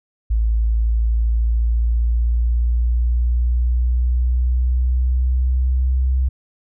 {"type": "linear sweep", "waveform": "sine", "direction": "up", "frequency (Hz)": [55.1, 64.7], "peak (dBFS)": -14, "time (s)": [0.3, 6.29], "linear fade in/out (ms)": 10, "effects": []}